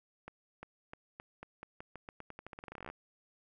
accelerating click train, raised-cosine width 0.5 ms, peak -30 dBFS, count 27, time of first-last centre 0.28-2.9 s, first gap 350 ms, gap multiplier 0.87, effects none

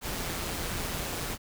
pink noise with amplitude modulation, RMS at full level -32 dBFS, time 0.01-1.38 s, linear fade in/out 50 ms, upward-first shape sine, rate 173 Hz, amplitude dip 40%, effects none

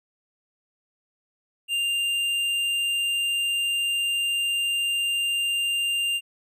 triangle tone with tanh clipping, 2794 Hz, F7, in tune, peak -24 dBFS, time 1.68-6.21 s, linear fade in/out 50 ms, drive 14 dB, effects none

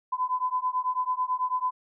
sine beating tone pair, 1006 / 1015.1 Hz, B5 / B5, +32 / +47 cents, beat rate 9.1 Hz, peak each -28 dBFS, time 0.12-1.71 s, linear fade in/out 10 ms, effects none

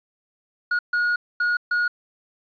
triangle tone bursts at uneven times, 1444 Hz, F#6, 43 cents flat, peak -17 dBFS, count 4, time 0.71-0.79 / 0.93-1.16 / 1.4-1.57 / 1.71-1.88 s, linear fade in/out 5 ms, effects resampled to 11025 Hz + 9-bit

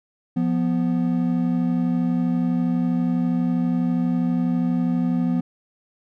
triangle tone pair together, 174.61 / 246.9 Hz, F3 / B3, 0 / 0 cents, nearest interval tritone, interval 600 cents, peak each -20 / -19 dBFS, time 0.36-5.41 s, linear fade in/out 10 ms, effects none

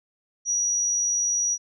sine tone, 5800 Hz, F#8, 35 cents flat, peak -21 dBFS, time 0.45-1.58 s, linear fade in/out 50 ms, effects none

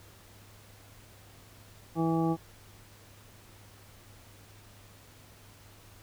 harmonic tone, 164.1 Hz, E3, 8 cents flat, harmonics 1 / 2 / 3 / 4 / 5 / 7, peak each -29 / -28 / -37 / -41 / -34 / -41 dBFS, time 1.95-2.37 s, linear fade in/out 50 ms, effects added 102 Hz sine -56 dBFS peak until 6.02 s + pink hiss -56 dBFS RMS until 6.02 s

